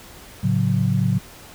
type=chord; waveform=sine; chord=F# minor; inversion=first; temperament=equal with one note detuned; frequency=110 / 138.59 / 182.98 Hz; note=A2 / C#3 / F#3; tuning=0 / 0 / -19 cents; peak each=-21 dBFS; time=0.43-1.19 s; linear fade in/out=10 ms; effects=pink hiss -43 dBFS RMS until 1.54 s